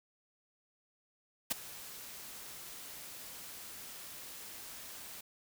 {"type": "noise with ADSR envelope", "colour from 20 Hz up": "white", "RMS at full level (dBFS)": -30, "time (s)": [1.5, 5.21], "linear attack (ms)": 15, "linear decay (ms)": 14, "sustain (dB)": -18, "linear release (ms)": 5, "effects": []}